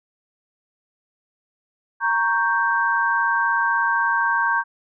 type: chord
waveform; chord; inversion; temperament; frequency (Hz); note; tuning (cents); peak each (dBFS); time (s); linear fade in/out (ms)
sine; G diminished; first; equal; 932.3 / 1108.7 / 1568; Bb5 / Db6 / G6; 0 / 0 / 0; -22 / -24 / -20; 2-4.64; 50
effects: none